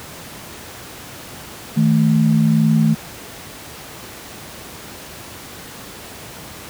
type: tone pair together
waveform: sine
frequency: 158.24 / 220 Hz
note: D#3 / A3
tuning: +30 / 0 cents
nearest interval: tritone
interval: 570 cents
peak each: -14 dBFS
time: 1.76-2.95 s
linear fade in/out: 20 ms
effects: pink hiss -35 dBFS RMS until 6.69 s + high-pass 80 Hz 12 dB/octave